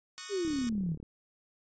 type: chord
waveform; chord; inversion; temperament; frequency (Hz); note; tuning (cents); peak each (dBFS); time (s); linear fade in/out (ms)
5% pulse; D# minor seventh; third; equal with one note detuned; 1108.7 / 1244.5 / 1480 / 1835.8; C#6 / D#6 / F#6 / A#6; 0 / 0 / 0 / -27; -34; 0.18-0.69; 0
type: exponential sweep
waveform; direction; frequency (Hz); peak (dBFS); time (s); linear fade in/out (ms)
sine; down; 423.2 to 150; -29; 0.29-0.97; 50
type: click train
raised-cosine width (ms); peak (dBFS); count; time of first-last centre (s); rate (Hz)
3; -33; 22; 0.45-1.029; 36.3
effects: resampled to 16000 Hz